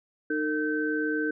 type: tone cluster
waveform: sine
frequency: 306.6 / 453.8 / 1541 Hz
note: D#4 / A#4 / G6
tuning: -25 / -47 / -30 cents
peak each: -28 / -31 / -30 dBFS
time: 0.3-1.31 s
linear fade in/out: 5 ms
effects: none